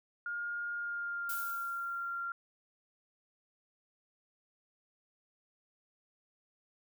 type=tone with pitch glide; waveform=sine; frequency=1418 to 1384 Hz; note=F6 to F6; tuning=+26 to -16 cents; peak=-35 dBFS; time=0.26-2.32 s; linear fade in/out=2 ms; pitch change=-42 cents; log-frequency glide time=0.74-1.6 s
type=noise with exponential decay; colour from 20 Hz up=violet; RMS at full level=-38 dBFS; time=1.29-2.26 s; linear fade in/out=5 ms; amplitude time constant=210 ms
effects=none